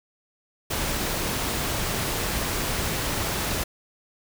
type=noise; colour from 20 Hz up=pink; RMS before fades=-27 dBFS; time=0.7-3.64 s; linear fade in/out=10 ms; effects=none